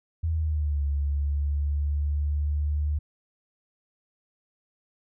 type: linear two-way sweep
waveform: sine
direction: down then up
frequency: 82.41 to 71 to 74.5 Hz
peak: -23 dBFS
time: 0.23-2.99 s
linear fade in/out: 10 ms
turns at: 0.83 s
effects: none